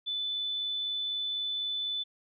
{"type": "tone with amplitude modulation", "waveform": "sine", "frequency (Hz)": 3500, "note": "A7", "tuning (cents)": -10, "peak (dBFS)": -29, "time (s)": [0.06, 2.04], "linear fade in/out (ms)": 20, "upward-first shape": "sine", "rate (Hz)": 104, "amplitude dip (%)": 25, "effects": []}